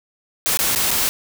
white noise with dropouts, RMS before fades -19 dBFS, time 0.46-1.09 s, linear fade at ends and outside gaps 0 ms, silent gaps 0.572-0.59 / 0.749-0.759 / 0.907-0.913 s, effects none

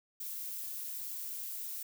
violet noise with amplitude modulation, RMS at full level -39 dBFS, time 0.2-1.83 s, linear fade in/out 5 ms, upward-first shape sine, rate 207 Hz, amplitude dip 40%, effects none

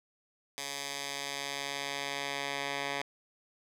10% pulse tone with band-pass filter sweep, 140.5 Hz, C#3, 24 cents sharp, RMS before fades -37 dBFS, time 0.58-3.02 s, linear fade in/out 0 ms, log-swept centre 5800 to 2300 Hz, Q 0.74, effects none

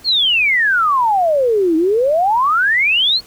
sine exponential two-way sweep, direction down then up, 4435 to 311.1 to 4435 Hz, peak -11 dBFS, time 0.04-3.21 s, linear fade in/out 50 ms, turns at 1.76 s, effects pink hiss -44 dBFS RMS until 3.26 s

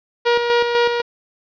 sawtooth tone with tremolo, 476 Hz, A#4, 36 cents sharp, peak -9 dBFS, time 0.25-1.02 s, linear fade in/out 20 ms, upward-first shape square, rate 4 Hz, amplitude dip 45%, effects resampled to 11025 Hz + 7-bit

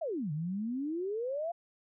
sine exponential two-way sweep, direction down then up, 704 to 144.5 to 704 Hz, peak -32 dBFS, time 0.01-1.52 s, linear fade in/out 10 ms, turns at 0.32 s, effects none

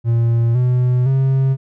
triangle tone with pitch steps, 116.54 / 124.9 / 133.87 Hz, A#2 / B2 / C3, 0 / +20 / +40 cents, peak -10 dBFS, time 0.04-1.57 s, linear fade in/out 50 ms, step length 510 ms, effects none

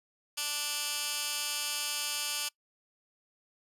15% pulse tone with high-pass filter, 293.7 Hz, D4, in tune, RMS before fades -34 dBFS, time 0.37-2.49 s, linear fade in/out 10 ms, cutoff 3200 Hz, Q 0.67, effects noise-tail reverb RT60 0.1 s tail -23 dB re dry + resampled to 32000 Hz

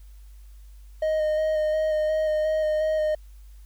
triangle tone with vibrato, 620 Hz, D#5, 6 cents flat, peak -19 dBFS, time 1.02-3.15 s, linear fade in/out 5 ms, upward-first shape square, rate 2.8 Hz, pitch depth 14 cents each way, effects added 50 Hz sine -43 dBFS peak until 3.65 s + white hiss -63 dBFS RMS until 3.65 s

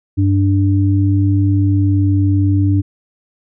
sine tone pair together, 98.08 / 293.7 Hz, G2 / D4, +1 / 0 cents, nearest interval octave + perfect fifth, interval 1899 cents, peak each -11 / -16 dBFS, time 0.17-2.82 s, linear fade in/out 20 ms, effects none

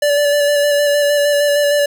square tone with vibrato, 580 Hz, D5, 22 cents flat, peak -12 dBFS, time 0.02-1.86 s, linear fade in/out 5 ms, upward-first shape square, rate 6.5 Hz, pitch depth 15 cents each way, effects none

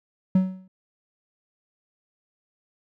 triangle tone with exponential decay, 187.1 Hz, F#3, 20 cents sharp, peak -11 dBFS, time 0.35-0.68 s, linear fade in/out 5 ms, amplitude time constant 71 ms, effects none

